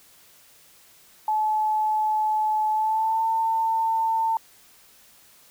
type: tone with pitch glide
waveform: sine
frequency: 861 to 897.6 Hz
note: A5 to A5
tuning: -38 to +34 cents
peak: -20 dBFS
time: 1.28-4.37 s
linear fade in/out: 2 ms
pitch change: +72 cents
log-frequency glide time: 2.71-3.24 s
effects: white hiss -54 dBFS RMS until 5.5 s